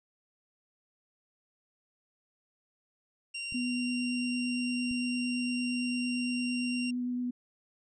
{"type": "tone", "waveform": "sawtooth", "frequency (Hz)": 2767, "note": "F7", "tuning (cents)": -17, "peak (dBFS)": -32, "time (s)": [3.34, 6.91], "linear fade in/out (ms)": 10}
{"type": "clicks", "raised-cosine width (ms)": 5, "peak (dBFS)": -35, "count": 2, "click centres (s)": [3.524, 4.912]}
{"type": "tone with vibrato", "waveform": "sine", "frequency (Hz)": 246.9, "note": "B3", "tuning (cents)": 0, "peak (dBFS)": -30, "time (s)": [3.54, 7.31], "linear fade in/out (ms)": 10, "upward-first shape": "triangle", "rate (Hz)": 8.8, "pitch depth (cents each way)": 12}
{"effects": ["resampled to 22050 Hz"]}